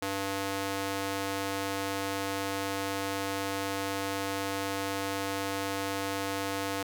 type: tone with high-pass filter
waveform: square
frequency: 98 Hz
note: G2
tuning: in tune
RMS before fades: -33 dBFS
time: 0.02-6.83 s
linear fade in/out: 5 ms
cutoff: 340 Hz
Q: 0.62
effects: none